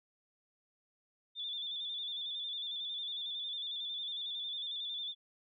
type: tone with vibrato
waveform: sine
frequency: 3523 Hz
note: A7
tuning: 1 cent sharp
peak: -37 dBFS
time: 1.35-5.15 s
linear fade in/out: 50 ms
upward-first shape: square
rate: 11 Hz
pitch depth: 39 cents each way
effects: none